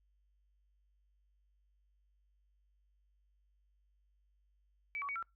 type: tone with pitch steps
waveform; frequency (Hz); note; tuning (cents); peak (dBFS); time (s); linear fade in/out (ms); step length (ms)
sine; 2294 / 1128 / 2247 / 1353; D7 / C#6 / C#7 / E6; -41 / +30 / +23 / +45; -37; 4.95-5.226; 0; 69
effects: noise-tail reverb RT60 0.2 s tail -24 dB re dry + added 50 Hz sine -70 dBFS peak until 5.35 s